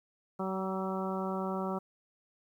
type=harmonic tone with a mistuned harmonic; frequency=189.7 Hz; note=F#3; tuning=43 cents sharp; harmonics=1 / 2 / 3 / 4 / 5 / 6 / 7; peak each=-35 / -38 / -40 / -41 / -42 / -43 / -43 dBFS; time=0.39-1.79 s; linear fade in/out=10 ms; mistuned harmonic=6; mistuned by=+21 cents; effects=11-bit